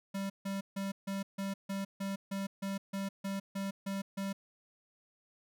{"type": "tone bursts", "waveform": "square", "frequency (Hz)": 196, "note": "G3", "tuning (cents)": 0, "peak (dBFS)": -35, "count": 14, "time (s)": [0.14, 4.33], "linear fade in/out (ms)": 10, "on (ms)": 160, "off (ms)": 150, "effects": []}